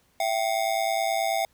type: ring-modulated tone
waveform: square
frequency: 722 Hz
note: F#5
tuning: 43 cents flat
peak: -21 dBFS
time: 0.2-1.45 s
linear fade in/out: 2 ms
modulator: 54.7 Hz
effects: pink hiss -65 dBFS RMS until 1.53 s